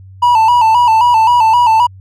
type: tone with vibrato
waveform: triangle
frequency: 927 Hz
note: A#5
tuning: 10 cents flat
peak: -4 dBFS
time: 0.22-1.87 s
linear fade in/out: 10 ms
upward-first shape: square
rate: 3.8 Hz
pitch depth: 78 cents each way
effects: added 95 Hz sine -33 dBFS peak until 2 s